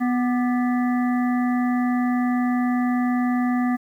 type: harmonic tone with a mistuned harmonic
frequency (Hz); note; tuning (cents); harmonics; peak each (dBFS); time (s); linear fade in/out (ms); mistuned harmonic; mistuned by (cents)
247.4; B3; +3; 1 / 3 / 5 / 7 / 8; -19 / -29 / -33 / -36 / -37; 0-3.77; 20; 5; -63
effects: 9-bit

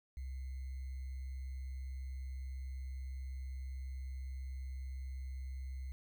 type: tone with sample-and-hold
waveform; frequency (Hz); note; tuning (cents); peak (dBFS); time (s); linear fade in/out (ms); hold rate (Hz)
sine; 65.41; C2; 0; -40; 0.17-5.92; 0; 2100
effects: none

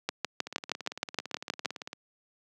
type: two click trains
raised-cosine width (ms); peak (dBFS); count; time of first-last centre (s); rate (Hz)
0.2; -21 / -11; 27 / 11; 0.47-1.931 / 0.09-1.657; 17.8 / 6.38
effects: high-pass 200 Hz 12 dB/octave

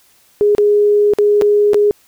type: tone with dropouts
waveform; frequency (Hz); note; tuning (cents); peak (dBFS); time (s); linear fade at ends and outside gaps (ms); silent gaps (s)
sine; 414; G#4; -5; -8; 0.41-1.91; 0; 0.55-0.582 / 1.136-1.186 / 1.413-1.42 / 1.734-1.744
effects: white hiss -52 dBFS RMS until 2.07 s

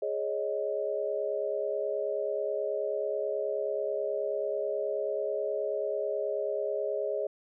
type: chord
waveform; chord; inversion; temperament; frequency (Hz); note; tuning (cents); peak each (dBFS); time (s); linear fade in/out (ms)
sine; Ab suspended fourth; none; just; 415.3 / 553.7 / 623; Ab4 / Db5 / Eb5; 0 / -2 / +2; -33; 0.02-7.27; 5
effects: none

